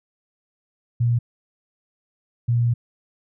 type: tone pair in turn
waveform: sine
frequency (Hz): 118.9 / 118.9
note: A#2 / A#2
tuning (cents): +35 / +35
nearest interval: unison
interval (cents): 0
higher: neither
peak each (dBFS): -16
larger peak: neither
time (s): 1-1.19 / 2.48-2.74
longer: second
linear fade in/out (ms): 10
effects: none